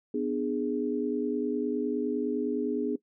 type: chord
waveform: sine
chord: G# diminished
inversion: first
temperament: just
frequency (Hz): 249.2 / 299 / 415.3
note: B3 / D4 / G#4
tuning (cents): +16 / +31 / 0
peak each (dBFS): -31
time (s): 0.14-2.96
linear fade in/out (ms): 5
effects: noise-tail reverb RT60 0.1 s tail -19 dB re dry